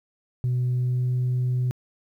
sine tone with pitch glide, 124.8 to 125.67 Hz, B2 to B2, +19 to +31 cents, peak -19 dBFS, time 0.44-1.71 s, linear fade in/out 0 ms, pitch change +12 cents, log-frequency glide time 0.66-1.12 s, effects tanh soft clip ceiling -19 dBFS + 10-bit

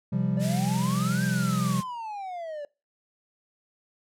triangle chord, C suspended fourth, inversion none, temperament equal with one note detuned, 130.81 / 172.71 / 196 Hz, C3 / F3 / G3, 0 / -19 / 0 cents, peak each -26 dBFS, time 0.12-1.81 s, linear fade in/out 10 ms
triangle exponential two-way sweep, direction up then down, 570 to 1606 to 570 Hz, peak -31 dBFS, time 0.37-2.65 s, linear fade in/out 2 ms, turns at 1.24 s
white high-pass noise, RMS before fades -36 dBFS, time 0.39-1.84 s, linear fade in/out 50 ms, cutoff 1400 Hz, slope 48 dB/octave
effects noise-tail reverb RT60 0.3 s tail -24 dB re dry + low-pass 10000 Hz 12 dB/octave

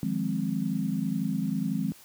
sine chord, F minor seventh, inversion third, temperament equal with one note detuned, 155.56 / 177.56 / 207.7 / 261.6 Hz, Eb3 / F3 / Ab3 / C4, 0 / +29 / 0 / 0 cents, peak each -34 / -31 / -30 / -32 dBFS, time 0.03-1.92 s, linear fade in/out 0 ms, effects white hiss -53 dBFS RMS until 2.04 s + high-pass 60 Hz 12 dB/octave

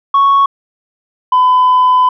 sine tone pair in turn, 1108.7 / 1007.3 Hz, C#6 / B5, 0 / +34 cents, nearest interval major second, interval 166 cents, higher first, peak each -4 dBFS, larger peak neither, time 0.14-0.46 / 1.32-2.09 s, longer second, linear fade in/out 5 ms, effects tanh soft clip ceiling -4 dBFS

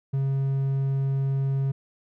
triangle tone, 136.1 Hz, C#3, 31 cents flat, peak -20 dBFS, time 0.13-1.72 s, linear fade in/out 10 ms, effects none

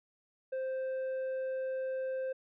sine tone with tanh clipping, 523.3 Hz, C5, in tune, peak -34 dBFS, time 0.52-2.33 s, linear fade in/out 10 ms, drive 5 dB, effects none

